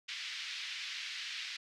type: band-pass noise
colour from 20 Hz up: pink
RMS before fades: -42 dBFS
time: 0.08-1.57 s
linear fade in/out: 10 ms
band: 2000 to 4900 Hz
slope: 24 dB/octave
effects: none